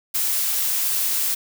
blue noise, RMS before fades -22 dBFS, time 0.14-1.35 s, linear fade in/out 10 ms, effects none

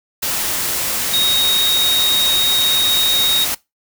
sine tone in noise, 3755 Hz, A#7, 12 cents sharp, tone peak -13 dBFS, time 1.13-3.45 s, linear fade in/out 10 ms, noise white, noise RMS -20 dBFS, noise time 0.22-3.55 s, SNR +4 dB, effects noise-tail reverb RT60 0.2 s tail -21 dB re dry

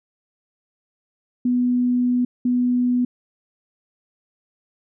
sine tone bursts at uneven times, 246.9 Hz, B3, in tune, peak -16 dBFS, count 2, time 1.45-2.25 / 2.45-3.05 s, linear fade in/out 5 ms, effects none

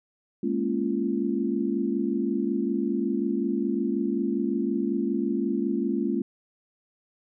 sine chord, Bb minor seventh, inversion third, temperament equal with one note detuned, 207.7 / 233.1 / 277.2 / 344.2 Hz, Ab3 / Bb3 / Db4 / F4, 0 / 0 / 0 / -25 cents, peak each -29 dBFS, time 0.43-6.22 s, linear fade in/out 5 ms, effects none

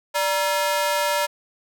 sawtooth ring-modulated tone, 767 Hz, G5, 38 cents flat, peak -13 dBFS, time 0.14-1.27 s, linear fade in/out 20 ms, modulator 180 Hz, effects none

